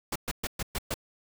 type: noise bursts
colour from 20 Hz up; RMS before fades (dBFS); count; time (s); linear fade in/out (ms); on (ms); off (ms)
pink; -31; 6; 0.12-0.942; 5; 37; 120
effects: none